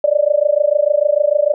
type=tone with amplitude modulation; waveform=sine; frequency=590 Hz; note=D5; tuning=8 cents sharp; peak=-7 dBFS; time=0.04-1.54 s; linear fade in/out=2 ms; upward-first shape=sine; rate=26.7 Hz; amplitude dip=95%; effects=none